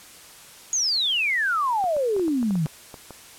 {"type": "exponential sweep", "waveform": "sine", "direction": "down", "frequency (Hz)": [6770, 148.6], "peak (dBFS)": -20, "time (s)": [0.73, 2.66], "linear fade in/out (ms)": 0}
{"type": "clicks", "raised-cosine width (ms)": 1, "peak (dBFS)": -24, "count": 11, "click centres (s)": [1.841, 1.966, 2.165, 2.196, 2.281, 2.429, 2.508, 2.555, 2.667, 2.942, 3.107]}
{"effects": ["white hiss -46 dBFS RMS until 3.38 s", "low-pass 12000 Hz 12 dB/octave"]}